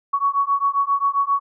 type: beating tone pair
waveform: sine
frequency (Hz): 1115 / 1122.5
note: C#6 / C#6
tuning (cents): +10 / +21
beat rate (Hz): 7.5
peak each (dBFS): -20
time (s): 0.13-1.4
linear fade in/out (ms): 10
effects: none